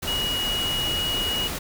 sine tone in noise, 2902 Hz, F#7, 34 cents flat, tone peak -24 dBFS, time 0.07-1.48 s, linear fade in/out 10 ms, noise pink, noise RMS -30 dBFS, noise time 0.02-1.59 s, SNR +3 dB, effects none

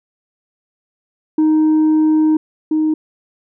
sine tone pair in turn, 311.1 / 311.1 Hz, D#4 / D#4, 0 / 0 cents, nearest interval unison, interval 0 cents, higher neither, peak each -7 / -11 dBFS, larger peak first, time 1.38-2.37 / 2.71-2.94 s, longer first, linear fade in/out 5 ms, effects tanh soft clip ceiling -9 dBFS

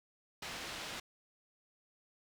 white low-pass noise, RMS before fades -44 dBFS, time 0.42-1 s, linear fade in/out 5 ms, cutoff 4100 Hz, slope 12 dB/octave, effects none

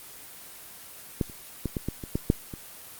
clicks, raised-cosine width 3 ms, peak -11 / -30 / -14 / -15 / -15 / -22 / -12 / -6 / -23 dBFS, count 9, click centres 1.212 / 1.298 / 1.657 / 1.768 / 1.886 / 2.038 / 2.155 / 2.301 / 2.538 s, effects white hiss -45 dBFS RMS until 2.99 s + Opus 24 kbps

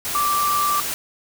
sine tone in noise, 1172 Hz, D6, 4 cents flat, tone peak -18 dBFS, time 0.15-0.8 s, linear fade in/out 0 ms, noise white, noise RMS -26 dBFS, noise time 0.05-0.94 s, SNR +5 dB, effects none

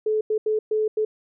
sine tone bursts at uneven times, 431.4 Hz, A4, 34 cents flat, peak -19 dBFS, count 5, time 0.06-0.21 / 0.3-0.38 / 0.46-0.59 / 0.71-0.88 / 0.97-1.05 s, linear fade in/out 5 ms, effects none

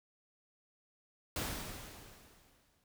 pink noise with exponential decay, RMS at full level -36 dBFS, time 1.36-2.84 s, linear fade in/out 2 ms, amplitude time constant 320 ms, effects none

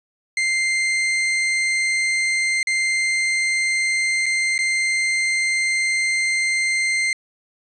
40% pulse tone with dropouts, 2093 Hz, C7, in tune, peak -17 dBFS, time 0.37-7.13 s, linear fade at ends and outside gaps 2 ms, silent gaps 2.63-2.671 / 4.259-4.263 / 4.58-4.589 s, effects resampled to 24000 Hz

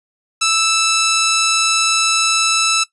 10% pulse tone, 1318.5 Hz, E6, in tune, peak -5 dBFS, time 0.41-2.84 s, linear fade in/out 10 ms, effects noise-tail reverb RT60 0.1 s tail -17 dB re dry + resampled to 24000 Hz

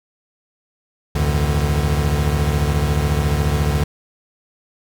square tone cluster, 72.3 / 86.5 / 106.8 / 146.8 / 161 Hz, D2 / F2 / G#2 / D3 / E3, -27 / -16 / +49 / 0 / -41 cents, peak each -20 / -25 / -29 / -21 / -29 dBFS, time 1.15-3.84 s, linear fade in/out 5 ms, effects none

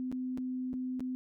sine tone with dropouts, 255.1 Hz, C4, 44 cents flat, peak -33 dBFS, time 0-1.15 s, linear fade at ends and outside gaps 0 ms, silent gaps 0.116-0.125 / 0.375-0.382 / 0.731-0.739 / 0.996-1.005 s, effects none

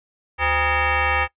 sine tone with frequency modulation, 515 Hz, C5, 28 cents flat, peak -17 dBFS, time 0.38-1.28 s, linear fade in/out 50 ms, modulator 440 Hz, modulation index 4.9, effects noise-tail reverb RT60 0.1 s tail -20 dB re dry + resampled to 8000 Hz

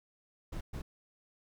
brown noise bursts at uneven times, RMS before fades -39 dBFS, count 2, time 0.52-0.61 / 0.73-0.82 s, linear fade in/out 10 ms, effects none

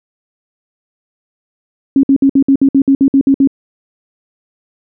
sine tone bursts, 273.2 Hz, C#4, 25 cents flat, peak -5 dBFS, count 12, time 1.96-3.474 s, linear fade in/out 2 ms, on 73 ms, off 58 ms, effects none

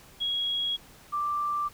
sine tone pair in turn, 3312 / 1177.4 Hz, G#7 / D6, -5 / +4 cents, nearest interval octave + tritone, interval 1791 cents, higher first, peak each -26 dBFS, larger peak neither, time 0.2-0.77 / 1.12-1.69 s, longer neither, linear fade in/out 20 ms, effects pink hiss -53 dBFS RMS until 1.73 s

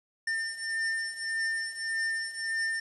square beating tone pair, 1802 / 1803.7 Hz, A6 / A6, +41 / +42 cents, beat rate 1.7 Hz, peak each -36 / -32 dBFS, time 0.27-2.8 s, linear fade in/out 5 ms, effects resampled to 24000 Hz + 9-bit

